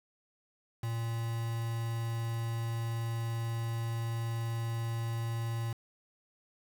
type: tone with quantisation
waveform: triangle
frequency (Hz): 115.1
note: A#2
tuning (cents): -22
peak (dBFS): -30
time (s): 0.83-5.73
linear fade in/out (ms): 5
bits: 7
effects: none